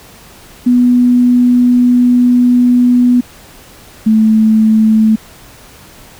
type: tone pair in turn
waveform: sine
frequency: 245.9 / 218.9 Hz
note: B3 / A3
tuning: -7 / -9 cents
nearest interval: major second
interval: 202 cents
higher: first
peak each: -5 dBFS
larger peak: neither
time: 0.66-3.21 / 4.06-5.16 s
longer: first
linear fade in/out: 10 ms
effects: pink hiss -38 dBFS RMS until 6.19 s